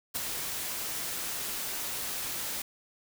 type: noise with ADSR envelope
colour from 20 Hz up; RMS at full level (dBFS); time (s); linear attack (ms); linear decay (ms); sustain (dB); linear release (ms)
white; -30; 0.14-2.62; 21; 17; -5; 4
effects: none